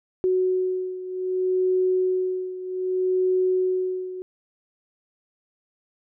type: beating tone pair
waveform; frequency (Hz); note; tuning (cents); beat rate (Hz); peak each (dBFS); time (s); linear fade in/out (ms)
sine; 370 / 370.64; F#4 / F#4; 0 / +3; 0.64; -22 / -26; 0.24-4.22; 0
effects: none